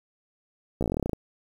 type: slowing click train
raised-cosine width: 2 ms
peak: -14 dBFS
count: 14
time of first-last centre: 0.81-1.132 s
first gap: 15 ms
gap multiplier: 1.08
effects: 8-bit